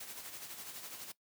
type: noise with tremolo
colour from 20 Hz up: white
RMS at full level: -45 dBFS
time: 0-1.12 s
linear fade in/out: 5 ms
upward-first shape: sine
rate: 12 Hz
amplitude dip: 50%
effects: noise-tail reverb RT60 0.1 s tail -19 dB re dry + high-pass 100 Hz 12 dB/octave